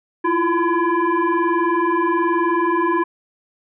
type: tone with frequency modulation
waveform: sine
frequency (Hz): 329.6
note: E4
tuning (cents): 0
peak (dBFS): -15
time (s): 0.24-3.04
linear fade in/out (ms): 10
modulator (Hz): 678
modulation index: 1.6
effects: none